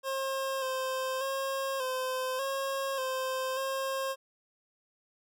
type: tone with pitch steps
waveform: 25% pulse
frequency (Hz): 536 / 522 / 540 / 515 / 543 / 521 / 536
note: C5 / C5 / C#5 / C5 / C#5 / C5 / C5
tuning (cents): +42 / -4 / -45 / -28 / -36 / -7 / +42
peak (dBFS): -27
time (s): 0.03-4.16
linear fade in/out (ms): 50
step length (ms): 590
effects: none